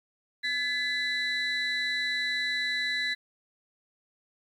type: tone cluster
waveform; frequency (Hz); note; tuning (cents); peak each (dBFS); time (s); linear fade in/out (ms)
sine; 1712 / 2008 / 3970; A6 / B6 / B7; -48 / +28 / +8; -30; 0.43-3.15; 20
effects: tanh soft clip ceiling -22 dBFS + 10-bit